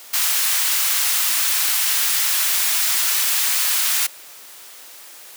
white high-pass noise, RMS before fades -19 dBFS, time 0.13-4.07 s, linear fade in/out 10 ms, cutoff 1200 Hz, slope 12 dB/octave, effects white hiss -41 dBFS RMS until 5.36 s + high-pass 400 Hz 12 dB/octave

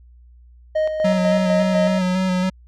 triangle tone with tremolo, 622.3 Hz, D#5, in tune, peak -14 dBFS, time 0.75-1.99 s, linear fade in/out 10 ms, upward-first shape square, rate 4 Hz, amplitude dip 50%
square tone with vibrato, 185 Hz, F#3, in tune, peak -18 dBFS, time 1.04-2.5 s, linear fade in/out 10 ms, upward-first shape square, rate 3.6 Hz, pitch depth 21 cents each way
effects added 60 Hz sine -44 dBFS peak until 2.67 s + low-pass 6000 Hz 12 dB/octave

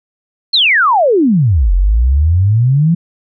sine exponential two-way sweep, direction down then up, 4371 to 43.05 to 174.4 Hz, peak -7 dBFS, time 0.53-2.95 s, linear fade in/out 10 ms, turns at 1.73 s, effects none

